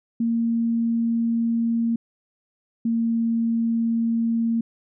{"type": "tone pair in turn", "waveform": "sine", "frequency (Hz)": [230.9, 229.6], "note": ["A#3", "A#3"], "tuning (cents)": [-16, -26], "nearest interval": "unison", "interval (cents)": 10, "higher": "first", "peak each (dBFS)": -19, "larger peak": "neither", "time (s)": [[0.2, 1.96], [2.85, 4.61]], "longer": "neither", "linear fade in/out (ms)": 5, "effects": []}